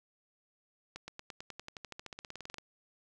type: accelerating click train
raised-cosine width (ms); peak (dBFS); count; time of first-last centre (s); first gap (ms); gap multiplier
0.2; -26; 23; 0.96-2.584; 120; 0.95
effects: none

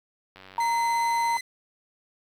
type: click train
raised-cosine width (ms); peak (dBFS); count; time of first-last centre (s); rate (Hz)
0.3; -30; 98; 0.36-1.381; 95
type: tone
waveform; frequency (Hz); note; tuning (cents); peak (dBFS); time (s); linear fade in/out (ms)
sine; 932.3; A#5; 0; -22; 0.58-1.37; 2
type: tone with vibrato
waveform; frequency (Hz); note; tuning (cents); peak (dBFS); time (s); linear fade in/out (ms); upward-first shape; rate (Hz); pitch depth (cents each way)
sawtooth; 2038; C7; -46; -28; 0.6-1.41; 5; triangle; 17; 10
effects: low-pass 11000 Hz 12 dB/octave + 9-bit

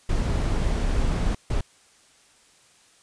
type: noise bursts at uneven times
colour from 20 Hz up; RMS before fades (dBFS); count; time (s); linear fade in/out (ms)
brown; -23; 2; 0.09-1.35 / 1.5-1.61; 5
effects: white hiss -57 dBFS RMS until 3.02 s + resampled to 22050 Hz

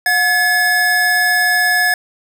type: tone pair together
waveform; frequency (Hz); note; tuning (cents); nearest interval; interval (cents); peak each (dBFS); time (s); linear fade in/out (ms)
square; 723 / 1709.2; F#5 / G#6; -40 / +49; octave + minor third; 1489; -20 / -13; 0.06-1.94; 2
effects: none

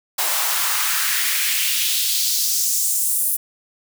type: noise with high-pass filter sweep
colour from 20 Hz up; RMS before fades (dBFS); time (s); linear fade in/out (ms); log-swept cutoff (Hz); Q
white; -20; 0.18-3.37; 10; 690 to 11000; 1.8
effects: none

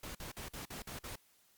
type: noise bursts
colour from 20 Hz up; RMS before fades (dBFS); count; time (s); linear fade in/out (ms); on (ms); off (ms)
pink; -45; 7; 0.03-1.158; 5; 120; 48
effects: white hiss -69 dBFS RMS until 1.57 s + Opus 48 kbps

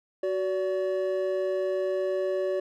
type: tone pair together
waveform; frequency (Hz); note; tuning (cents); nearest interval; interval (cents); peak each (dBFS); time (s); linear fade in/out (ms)
triangle; 373.4 / 574.5; F#4 / D5; +16 / -38; perfect fifth; 746; -26; 0.23-2.6; 5
effects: none

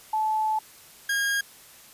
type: tone pair in turn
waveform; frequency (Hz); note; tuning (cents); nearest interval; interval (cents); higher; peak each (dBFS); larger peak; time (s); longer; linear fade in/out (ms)
sine / 40% pulse; 868 / 1628.2; A5 / G#6; -24 / -35; major seventh; 1089; second; -22; neither; 0.13-0.59 / 1.09-1.41; first; 5
effects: white hiss -50 dBFS RMS until 1.93 s + resampled to 32000 Hz

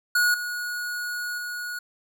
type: tone with level steps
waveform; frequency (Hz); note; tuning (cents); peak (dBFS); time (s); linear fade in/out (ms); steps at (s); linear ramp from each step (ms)
square; 1453; F#6; -32; -19 / -29 / -31; 0.15-1.79; 5; 0.34 / 1.38; 2
effects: none

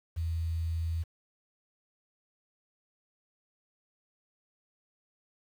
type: tone with quantisation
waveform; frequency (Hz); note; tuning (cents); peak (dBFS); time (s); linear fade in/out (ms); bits
sine; 82.41; E2; 0; -29; 0.16-1.04; 20; 9
effects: none

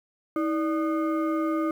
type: tone with frequency modulation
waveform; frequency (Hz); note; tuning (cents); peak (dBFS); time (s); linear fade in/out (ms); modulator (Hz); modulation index
sine; 320.2; D#4; +50; -23; 0.36-1.71; 2; 908; 0.79
effects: 9-bit

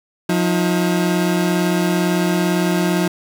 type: tone pair together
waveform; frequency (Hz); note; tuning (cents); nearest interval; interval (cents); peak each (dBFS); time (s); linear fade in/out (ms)
30% pulse; 178.1 / 318.4; F3 / D#4; +34 / +40; minor seventh; 1006; -14 / -18; 0.29-3.08; 5
effects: none

